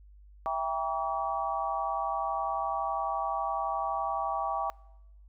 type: chord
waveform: sine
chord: E diminished seventh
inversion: none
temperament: just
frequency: 659.3 / 791.1 / 949.3 / 1139.2 Hz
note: E5 / G5 / Bb5 / Db6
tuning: 0 / +16 / +31 / +47 cents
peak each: -35 / -32 / -36 / -33 dBFS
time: 0.46-4.7 s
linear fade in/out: 0 ms
effects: noise-tail reverb RT60 0.9 s tail -24 dB re dry + added 50 Hz sine -51 dBFS peak until 5.28 s